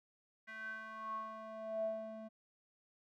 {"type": "tone with band-pass filter sweep", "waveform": "square", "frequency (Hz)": 220, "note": "A3", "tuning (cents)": 0, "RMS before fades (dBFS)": -44, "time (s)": [0.47, 2.29], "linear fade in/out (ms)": 20, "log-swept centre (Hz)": [1800, 470], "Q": 9.6, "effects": []}